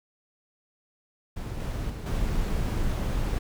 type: noise with level steps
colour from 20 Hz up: brown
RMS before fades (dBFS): -33 / -30 / -34 / -27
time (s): 1.36-3.39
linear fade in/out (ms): 10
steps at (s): 1.6 / 1.9 / 2.06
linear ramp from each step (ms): 2
effects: none